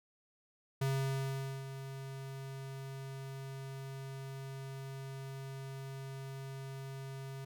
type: tone with ADSR envelope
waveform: square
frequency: 135.1 Hz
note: C#3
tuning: 44 cents flat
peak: -31 dBFS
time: 0.81-7.45 s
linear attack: 8 ms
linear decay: 820 ms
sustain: -12 dB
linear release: 8 ms
effects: none